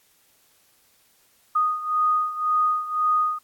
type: beating tone pair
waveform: sine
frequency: 1239 / 1240.9 Hz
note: D#6 / D#6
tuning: -8 / -5 cents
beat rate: 1.9 Hz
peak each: -21 / -25 dBFS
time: 1.55-3.39 s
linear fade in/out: 10 ms
effects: white hiss -61 dBFS RMS until 3.43 s + AAC 64 kbps